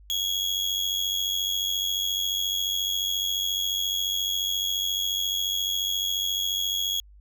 35% pulse tone with amplitude modulation, 3322 Hz, G#7, in tune, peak -20 dBFS, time 0.1-7 s, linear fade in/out 0 ms, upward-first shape sine, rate 94.3 Hz, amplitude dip 65%, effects added 50 Hz sine -48 dBFS peak until 7.2 s

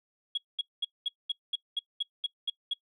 sine tone bursts, 3322 Hz, G#7, in tune, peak -26 dBFS, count 11, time 0.35-2.736 s, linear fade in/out 5 ms, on 26 ms, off 210 ms, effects noise-tail reverb RT60 0.1 s tail -22 dB re dry + tanh soft clip ceiling -22 dBFS

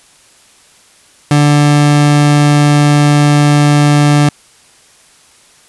30% pulse tone, 146.6 Hz, D3, 3 cents flat, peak -3 dBFS, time 1.31-4.29 s, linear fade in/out 2 ms, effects white hiss -45 dBFS RMS until 5.68 s + resampled to 24000 Hz

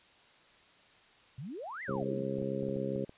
sine exponential two-way sweep, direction up then down, 115.5 to 2114 to 170.2 Hz, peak -39 dBFS, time 1.38-2.23 s, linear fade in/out 5 ms, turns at 1.83 s
harmonic tone, 67.3 Hz, C2, 49 cents sharp, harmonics 2 / 3 / 4 / 5 / 6 / 7 / 8, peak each -40 / -38 / -41 / -43 / -38 / -46 / -38 dBFS, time 1.88-3.05 s, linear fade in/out 5 ms
clicks, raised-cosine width 2 ms, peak -33 dBFS, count 10, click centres 1.912 / 1.961 / 2.022 / 2.385 / 2.422 / 2.631 / 2.688 / 2.764 / 2.96 / 3.094 s
effects white hiss -61 dBFS RMS until 3.17 s + resampled to 8000 Hz

